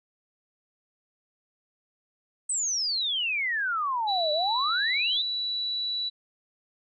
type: exponential two-way sweep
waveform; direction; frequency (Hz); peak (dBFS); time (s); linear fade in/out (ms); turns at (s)
sine; down then up; 8372 to 587.3 to 3788; -25; 2.49-5.22; 5; 4.32
type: tone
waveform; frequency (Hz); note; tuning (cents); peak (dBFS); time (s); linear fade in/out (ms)
sine; 3941; B7; -4; -27; 4.07-6.1; 20
effects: none